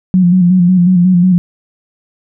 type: tone with vibrato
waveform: sine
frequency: 180 Hz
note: F#3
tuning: 47 cents flat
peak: -5 dBFS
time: 0.14-1.38 s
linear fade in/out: 0 ms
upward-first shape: square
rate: 5.5 Hz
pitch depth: 48 cents each way
effects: none